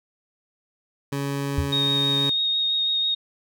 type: tone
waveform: 20% pulse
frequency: 140 Hz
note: C#3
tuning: 18 cents sharp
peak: -20 dBFS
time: 1.12-2.3 s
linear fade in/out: 5 ms
type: tone with exponential decay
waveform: sine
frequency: 82.1 Hz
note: E2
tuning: 6 cents flat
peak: -16 dBFS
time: 1.58-1.76 s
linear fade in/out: 0 ms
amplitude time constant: 37 ms
type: tone with vibrato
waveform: sine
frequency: 3729 Hz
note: A#7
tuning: in tune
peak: -20 dBFS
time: 1.72-3.15 s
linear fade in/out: 10 ms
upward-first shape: sine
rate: 6.1 Hz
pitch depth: 12 cents each way
effects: none